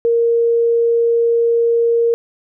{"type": "tone", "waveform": "sine", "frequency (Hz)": 465.9, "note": "A#4", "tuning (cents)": -1, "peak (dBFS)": -11, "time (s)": [0.05, 2.14], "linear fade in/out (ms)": 0, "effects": []}